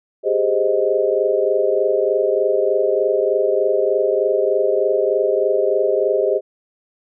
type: chord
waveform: sine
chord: Ab major seventh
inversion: third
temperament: equal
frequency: 392 / 415.3 / 523.3 / 622.3 Hz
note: G4 / Ab4 / C5 / Eb5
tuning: 0 / 0 / 0 / 0 cents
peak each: -20 dBFS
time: 0.23-6.41 s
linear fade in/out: 50 ms
effects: none